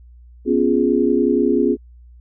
sine chord, C# dominant seventh, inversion third, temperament equal, 246.9 / 277.2 / 349.2 / 415.3 Hz, B3 / C#4 / E#4 / G#4, 0 / 0 / 0 / 0 cents, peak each -19 dBFS, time 0.45-1.77 s, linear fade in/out 50 ms, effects added 60 Hz sine -41 dBFS peak until 2.2 s

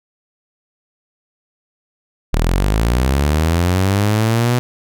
sawtooth linear sweep, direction up, 37.03 to 124.3 Hz, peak -9 dBFS, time 2.33-4.59 s, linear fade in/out 0 ms, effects none

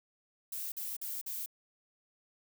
violet noise bursts, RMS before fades -39 dBFS, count 4, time 0.52-1.461 s, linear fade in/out 5 ms, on 200 ms, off 47 ms, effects none

